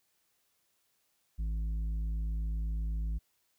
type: tone with tanh clipping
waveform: triangle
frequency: 54 Hz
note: A1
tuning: 32 cents flat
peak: -32 dBFS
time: 1.38-3.19 s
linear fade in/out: 20 ms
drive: 11 dB
effects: white hiss -75 dBFS RMS until 3.58 s

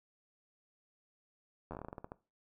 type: slowing click train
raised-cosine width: 1 ms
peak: -29 dBFS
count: 13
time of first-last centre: 1.71-2.119 s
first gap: 11 ms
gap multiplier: 1.19
effects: noise-tail reverb RT60 0.3 s tail -19 dB re dry

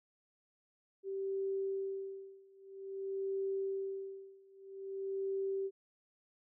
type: tone with tremolo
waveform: sine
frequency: 388.8 Hz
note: G4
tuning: 14 cents flat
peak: -33 dBFS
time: 1.03-5.71 s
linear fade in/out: 50 ms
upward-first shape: sine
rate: 0.51 Hz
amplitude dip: 95%
effects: none

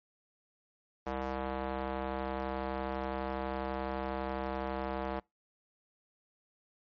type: tone with band-pass filter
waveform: square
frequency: 66 Hz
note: C2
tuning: 16 cents sharp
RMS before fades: -36 dBFS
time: 1.06-5.2 s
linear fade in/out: 10 ms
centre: 750 Hz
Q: 1.1
effects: noise-tail reverb RT60 0.2 s tail -25 dB re dry + MP3 32 kbps

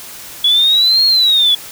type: exponential two-way sweep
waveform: sine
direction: up then down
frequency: 3380 to 4315 to 3380 Hz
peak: -7 dBFS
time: 0.44-1.55 s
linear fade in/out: 5 ms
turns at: 1.05 s
effects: tanh soft clip ceiling -3 dBFS + white hiss -32 dBFS RMS until 1.71 s

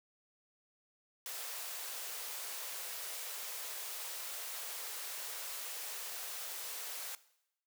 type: high-pass noise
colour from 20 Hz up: white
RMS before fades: -43 dBFS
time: 1.26-7.15 s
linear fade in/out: 0 ms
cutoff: 420 Hz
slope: 48 dB/octave
effects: noise-tail reverb RT60 0.8 s tail -18 dB re dry

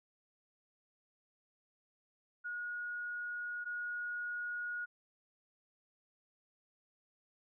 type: tone pair in turn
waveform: sine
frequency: 1446 / 1446 Hz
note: F#6 / F#6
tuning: -40 / -40 cents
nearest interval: unison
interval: 0 cents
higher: neither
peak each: -38 / -37 dBFS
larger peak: second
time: 2.44-3.65 / 3.65-4.86 s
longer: neither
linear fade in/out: 20 ms
effects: none

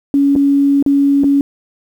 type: tone with dropouts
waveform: sine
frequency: 280.4 Hz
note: C#4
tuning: 20 cents sharp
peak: -8 dBFS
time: 0.14-1.41 s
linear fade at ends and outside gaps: 1 ms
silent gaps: 0.354-0.361 / 0.826-0.862 / 1.236-1.242 s
effects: 7-bit

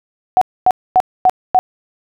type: tone bursts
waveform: sine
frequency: 742 Hz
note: F#5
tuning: 5 cents sharp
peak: -6 dBFS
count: 5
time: 0.37-1.59 s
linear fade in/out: 0 ms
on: 44 ms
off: 250 ms
effects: none

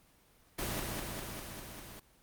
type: noise with echo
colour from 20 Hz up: pink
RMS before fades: -36 dBFS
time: 0.58-0.8 s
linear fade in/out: 10 ms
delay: 200 ms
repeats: 6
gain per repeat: -2 dB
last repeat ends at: 2 s
effects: pink hiss -65 dBFS RMS until 2.22 s + Opus 24 kbps

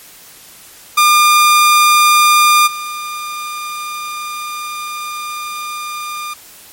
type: tone with level steps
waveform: sawtooth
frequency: 1204 Hz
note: D6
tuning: 43 cents sharp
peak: -3 / -18 dBFS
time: 0.97-6.34 s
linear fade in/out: 10 ms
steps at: 2.66 s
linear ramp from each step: 20 ms
effects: white hiss -39 dBFS RMS until 6.72 s + MP3 64 kbps

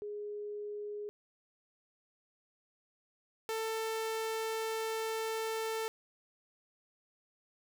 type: tone pair in turn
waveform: sine / sawtooth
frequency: 415.3 / 444.7 Hz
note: G#4 / A4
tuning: 0 / +18 cents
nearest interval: minor second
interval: 118 cents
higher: second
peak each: -38 / -30 dBFS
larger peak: second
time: 0.02-1.09 / 3.49-5.88 s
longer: second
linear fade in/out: 0 ms
effects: none

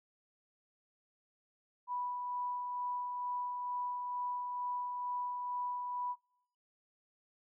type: tone with tremolo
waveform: sine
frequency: 985 Hz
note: B5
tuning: 5 cents flat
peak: -34 dBFS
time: 1.87-6.16 s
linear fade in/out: 50 ms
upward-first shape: sine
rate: 2.2 Hz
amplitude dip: 30%
effects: noise-tail reverb RT60 0.8 s tail -24 dB re dry

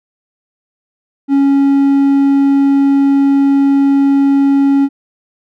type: tone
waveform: triangle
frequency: 277.2 Hz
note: C#4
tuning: in tune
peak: -5 dBFS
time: 1.28-4.89 s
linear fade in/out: 50 ms
effects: none

